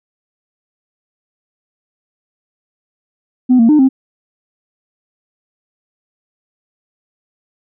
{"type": "tone with pitch steps", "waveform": "sine", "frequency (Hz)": [252.5, 229.7, 302.4, 264.6], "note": ["B3", "A#3", "D#4", "C4"], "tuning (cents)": [39, -25, -49, 20], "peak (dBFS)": -4, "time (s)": [3.49, 3.89], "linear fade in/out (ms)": 20, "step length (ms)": 100, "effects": ["tanh soft clip ceiling -3 dBFS"]}